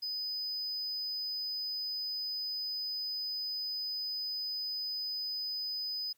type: tone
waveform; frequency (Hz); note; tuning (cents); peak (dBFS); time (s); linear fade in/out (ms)
triangle; 5000; D#8; +8; -33; 0.02-6.13; 10
effects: white hiss -73 dBFS RMS until 6.17 s